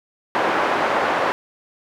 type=band-pass noise; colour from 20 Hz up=pink; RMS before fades=-20 dBFS; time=0.35-1.32 s; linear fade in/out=0 ms; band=510 to 1500 Hz; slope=12 dB/octave; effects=none